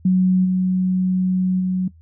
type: tone with level steps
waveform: sine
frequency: 184.9 Hz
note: F#3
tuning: 1 cent flat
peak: -12 / -15 / -17 dBFS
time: 0.05-1.88 s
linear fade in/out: 5 ms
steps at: 0.44 / 1.59 s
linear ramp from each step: 20 ms
effects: noise-tail reverb RT60 0.1 s tail -18 dB re dry + added 81 Hz sine -45 dBFS peak until 2.01 s